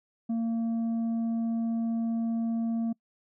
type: tone with tanh clipping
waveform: sine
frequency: 228.8 Hz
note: A#3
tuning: 32 cents flat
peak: -27 dBFS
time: 0.29-2.93 s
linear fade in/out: 10 ms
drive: 4 dB
effects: noise-tail reverb RT60 0.1 s tail -26 dB re dry